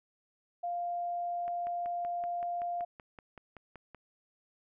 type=tone; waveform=sine; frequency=698.5 Hz; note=F5; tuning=in tune; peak=-32 dBFS; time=0.63-2.85 s; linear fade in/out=10 ms
type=click train; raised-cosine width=0.5 ms; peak=-33 dBFS; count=14; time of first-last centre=1.48-3.947 s; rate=5.27 Hz
effects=none